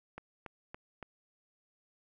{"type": "click train", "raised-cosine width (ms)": 0.5, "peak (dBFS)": -28, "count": 4, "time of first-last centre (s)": [0.18, 1.027], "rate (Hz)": 3.54, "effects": []}